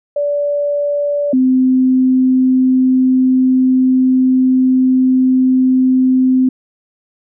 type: tone pair in turn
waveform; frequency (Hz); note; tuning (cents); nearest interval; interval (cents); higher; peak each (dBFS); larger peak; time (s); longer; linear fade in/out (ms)
sine; 579 / 257.9; D5 / C4; -25 / -25; octave + major second; 1400; first; -13 / -8; second; 0.16-1.33 / 1.33-6.49; second; 5
effects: none